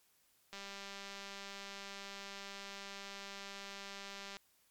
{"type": "click train", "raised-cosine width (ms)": 0.2, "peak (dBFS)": -30, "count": 761, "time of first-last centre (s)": [0.53, 4.368], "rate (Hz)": 198, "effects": ["white hiss -72 dBFS RMS until 4.7 s", "MP3 96 kbps"]}